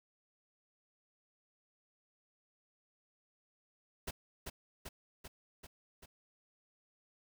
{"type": "noise with echo", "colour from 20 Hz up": "pink", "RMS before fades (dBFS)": -40, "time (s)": [4.07, 4.11], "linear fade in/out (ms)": 10, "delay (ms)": 390, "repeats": 5, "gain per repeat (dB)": -3, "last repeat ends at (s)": 6.06, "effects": []}